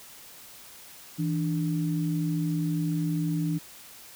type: tone pair together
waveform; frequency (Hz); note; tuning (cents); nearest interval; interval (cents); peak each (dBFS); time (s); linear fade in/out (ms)
sine; 163.36 / 296; E3 / D4; -15 / +14; minor seventh; 1029; -26 / -30; 1.18-3.59; 20
effects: white hiss -48 dBFS RMS until 4.15 s